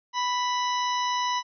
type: harmonic tone with a mistuned harmonic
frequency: 987.8 Hz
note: B5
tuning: in tune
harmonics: 1 / 2 / 3 / 4 / 5 / 6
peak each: -25 / -34 / -35 / -37 / -38 / -39 dBFS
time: 0.13-1.43 s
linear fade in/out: 50 ms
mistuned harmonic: 5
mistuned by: +100 cents
effects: none